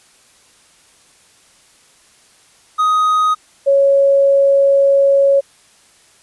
triangle / sine tone pair in turn, 1252 / 553.9 Hz, D#6 / C#5, +10 / -1 cents, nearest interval octave + major second, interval 1411 cents, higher first, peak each -9 / -8 dBFS, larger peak second, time 2.78-3.35 / 3.66-5.41 s, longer second, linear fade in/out 20 ms, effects white hiss -50 dBFS RMS until 6.22 s + resampled to 24000 Hz

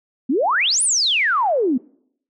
sine exponential two-way sweep, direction up then down, 233.1 to 9956 to 233.1 Hz, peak -15 dBFS, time 0.29-1.78 s, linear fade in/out 10 ms, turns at 0.83 s, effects noise-tail reverb RT60 0.7 s tail -25 dB re dry

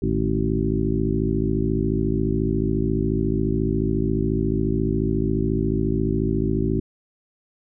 harmonic tone with a mistuned harmonic, 54.2 Hz, A1, 25 cents flat, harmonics 1 / 2 / 3 / 4 / 5 / 6 / 7, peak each -27 / -27 / -27 / -27 / -27 / -27 / -27 dBFS, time 0.02-6.8 s, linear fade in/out 5 ms, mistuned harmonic 3, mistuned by -110 cents, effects none

